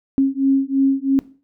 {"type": "beating tone pair", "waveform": "sine", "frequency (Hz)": [269.7, 272.7], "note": ["C#4", "C#4"], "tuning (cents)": [-47, -28], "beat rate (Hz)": 3, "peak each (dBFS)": -17, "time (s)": [0.18, 1.19], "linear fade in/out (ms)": 0, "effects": ["noise-tail reverb RT60 0.4 s tail -18 dB re dry"]}